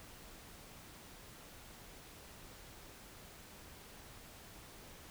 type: silence
effects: pink hiss -55 dBFS RMS until 5.1 s